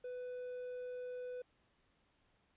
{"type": "tone", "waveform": "triangle", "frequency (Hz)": 497.9, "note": "B4", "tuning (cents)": 14, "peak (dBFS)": -40, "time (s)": [0.04, 1.42], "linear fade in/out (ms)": 5, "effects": ["pink hiss -75 dBFS RMS until 2.56 s", "resampled to 8000 Hz"]}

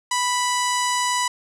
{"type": "tone with low-pass filter", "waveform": "sawtooth", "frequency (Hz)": 987.8, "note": "B5", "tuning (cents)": 0, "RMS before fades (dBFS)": -22, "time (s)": [0.11, 1.28], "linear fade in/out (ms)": 5, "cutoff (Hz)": 8100, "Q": 2.5, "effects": []}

